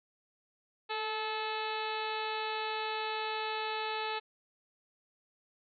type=harmonic tone with a mistuned harmonic; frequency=433.5 Hz; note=A4; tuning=26 cents flat; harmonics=1 / 2 / 3 / 4 / 5 / 6 / 7 / 8 / 9 / 10; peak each=-40 / -37 / -42 / -44 / -47 / -42 / -48 / -47 / -45 / -49 dBFS; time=0.89-4.2 s; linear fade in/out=20 ms; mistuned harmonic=1; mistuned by=+24 cents; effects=none